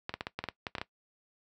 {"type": "clicks", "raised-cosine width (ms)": 0.3, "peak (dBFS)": -18, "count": 11, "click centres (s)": [0.094, 0.14, 0.209, 0.269, 0.39, 0.44, 0.487, 0.668, 0.752, 0.783, 0.815], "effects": ["noise-tail reverb RT60 0.1 s tail -18 dB re dry", "high-pass 60 Hz 12 dB/octave"]}